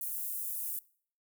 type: high-pass noise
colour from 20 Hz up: pink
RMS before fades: -37 dBFS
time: 0.01-0.79 s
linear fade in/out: 2 ms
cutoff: 11000 Hz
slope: 24 dB/octave
effects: noise-tail reverb RT60 0.5 s tail -21 dB re dry